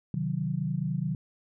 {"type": "chord", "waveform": "sine", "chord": "C diminished", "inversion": "none", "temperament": "equal", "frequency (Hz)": [130.81, 155.56, 185], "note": ["C3", "Eb3", "Gb3"], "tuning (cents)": [0, 0, 0], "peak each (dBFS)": [-33, -30, -32], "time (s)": [0.14, 1.15], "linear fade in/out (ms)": 2, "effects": []}